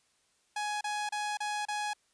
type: tone bursts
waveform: sawtooth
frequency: 836 Hz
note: G#5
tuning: 11 cents sharp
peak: -28 dBFS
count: 5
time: 0.56-1.934 s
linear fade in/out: 5 ms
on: 250 ms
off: 31 ms
effects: white hiss -71 dBFS RMS until 2.13 s + resampled to 22050 Hz